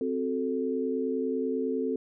sine chord, F# diminished, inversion second, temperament equal, 261.6 / 370 / 440 Hz, C4 / F#4 / A4, 0 / 0 / 0 cents, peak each -30 / -34 / -30 dBFS, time 0.01-1.96 s, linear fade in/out 2 ms, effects none

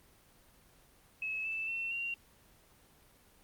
sine tone with pitch steps, 2584 / 2641 / 2700 / 2760 Hz, E7 / E7 / E7 / F7, -35 / +3 / +41 / -21 cents, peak -34 dBFS, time 1.22-2.14 s, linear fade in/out 2 ms, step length 230 ms, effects pink hiss -63 dBFS RMS until 3.43 s + Opus 24 kbps

